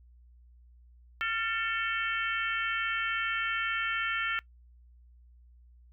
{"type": "harmonic tone with a mistuned harmonic", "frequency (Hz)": 444.7, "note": "A4", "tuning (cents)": 18, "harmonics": [3, 4, 5, 6, 7], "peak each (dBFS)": [-32, -34, -36, -38, -39], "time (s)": [1.21, 4.39], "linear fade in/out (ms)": 0, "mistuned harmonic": 3, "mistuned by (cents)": 57, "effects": ["noise-tail reverb RT60 0.1 s tail -22 dB re dry", "added 60 Hz sine -54 dBFS peak until 5.92 s"]}